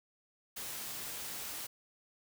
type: noise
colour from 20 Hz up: white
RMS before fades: -42 dBFS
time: 0.56-1.67 s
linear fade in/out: 10 ms
effects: none